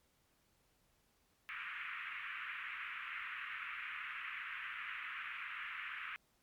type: band-pass noise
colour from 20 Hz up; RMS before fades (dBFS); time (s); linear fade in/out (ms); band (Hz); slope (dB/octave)
white; -45; 1.49-6.16; 0; 1200 to 2600; 48
effects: pink hiss -75 dBFS RMS until 6.42 s + MP3 96 kbps